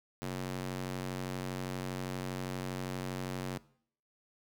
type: tone with high-pass filter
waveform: square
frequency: 46.25 Hz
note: F#1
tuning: in tune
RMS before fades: -38 dBFS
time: 0.22-3.58 s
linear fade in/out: 0 ms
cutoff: 160 Hz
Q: 0.97
effects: noise-tail reverb RT60 0.6 s tail -20 dB re dry